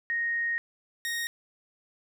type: tone pair in turn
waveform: sine / sawtooth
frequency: 1864.7 / 1864.7 Hz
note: A#6 / A#6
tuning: 0 / 0 cents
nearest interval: unison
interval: 0 cents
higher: neither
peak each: -26 dBFS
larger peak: neither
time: 0.1-0.58 / 1.05-1.27 s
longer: first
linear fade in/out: 0 ms
effects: none